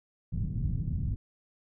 white low-pass noise, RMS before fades -31 dBFS, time 0.32-1.16 s, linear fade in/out 5 ms, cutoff 150 Hz, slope 24 dB/octave, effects none

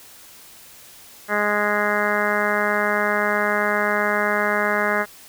harmonic tone, 207.7 Hz, G#3, in tune, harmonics 1 / 2 / 3 / 4 / 5 / 6 / 7 / 8 / 9 / 10, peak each -29 / -27 / -25 / -29 / -29 / -27 / -27 / -25 / -29 / -30 dBFS, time 1.28-5.06 s, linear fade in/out 50 ms, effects white hiss -45 dBFS RMS until 5.28 s

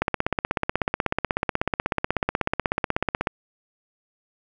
click train, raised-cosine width 0.5 ms, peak -6 dBFS, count 54, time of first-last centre 0.02-3.272 s, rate 16.3 Hz, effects none

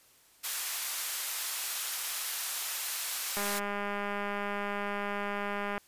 white high-pass noise, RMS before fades -34 dBFS, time 0.43-3.6 s, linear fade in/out 20 ms, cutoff 940 Hz, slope 12 dB/octave
click train, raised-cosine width 0.5 ms, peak -20 dBFS, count 490, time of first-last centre 3.37-5.779 s, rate 203 Hz
effects white hiss -62 dBFS RMS until 5.87 s + resampled to 32000 Hz

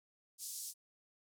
white band-pass noise, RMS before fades -45 dBFS, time 0.38-0.74 s, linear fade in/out 50 ms, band 4900 to 12000 Hz, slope 24 dB/octave, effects none

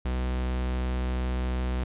45% pulse tone, 62.8 Hz, B1, 30 cents sharp, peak -26 dBFS, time 0.05-1.84 s, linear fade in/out 5 ms, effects resampled to 8000 Hz

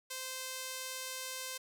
sawtooth tone with band-pass filter, 519 Hz, C5, 14 cents flat, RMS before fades -42 dBFS, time 0.1-1.58 s, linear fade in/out 10 ms, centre 8700 Hz, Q 0.55, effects none

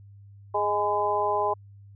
harmonic tone with a mistuned harmonic, 207.7 Hz, G#3, in tune, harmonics 2 / 3 / 4 / 5, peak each -29 / -29 / -27 / -27 dBFS, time 0.54-1.54 s, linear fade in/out 10 ms, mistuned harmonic 5, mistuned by -41 cents, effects added 100 Hz sine -46 dBFS peak until 1.95 s

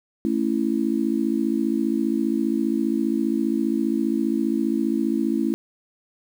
sine chord, A major, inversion none, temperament just, 220 / 275 / 330 Hz, A3 / C#4 / E4, 0 / -14 / +2 cents, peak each -24 dBFS, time 0.25-5.54 s, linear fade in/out 0 ms, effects 8-bit

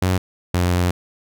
sawtooth tone pair in turn, 92.5 / 88.98 Hz, F#2 / F2, 0 / +33 cents, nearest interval minor second, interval 67 cents, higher first, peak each -12 dBFS, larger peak neither, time 0.02-0.18 / 0.54-0.91 s, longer second, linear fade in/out 5 ms, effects none

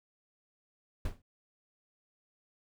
brown noise with exponential decay, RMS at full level -29 dBFS, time 1.05-1.22 s, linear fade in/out 5 ms, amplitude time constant 35 ms, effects none

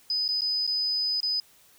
sine tone with dropouts, 5000 Hz, D#8, 8 cents sharp, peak -24 dBFS, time 0.1-1.4 s, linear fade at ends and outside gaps 2 ms, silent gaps 0.28-0.288 / 0.409-0.418 / 0.667-0.675 / 1.204-1.23 s, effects white hiss -58 dBFS RMS until 1.78 s

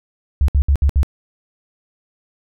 sine tone bursts, 70 Hz, C#2, 18 cents sharp, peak -10 dBFS, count 5, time 0.41-1.031 s, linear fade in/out 0 ms, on 73 ms, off 64 ms, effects none

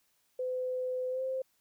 sine tone with pitch glide, 508 to 523.5 Hz, B4 to C5, +49 to +1 cents, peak -31 dBFS, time 0.39-1.42 s, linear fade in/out 5 ms, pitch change +52 cents, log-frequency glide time 1.1-1.22 s, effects white hiss -73 dBFS RMS until 1.6 s

